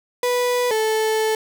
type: tone pair in turn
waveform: 35% pulse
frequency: 492.1 / 437.6 Hz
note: B4 / A4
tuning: -6 / -9 cents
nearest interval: major second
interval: 203 cents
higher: first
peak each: -16 dBFS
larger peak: neither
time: 0.23-0.71 / 0.71-1.35 s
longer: second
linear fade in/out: 2 ms
effects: none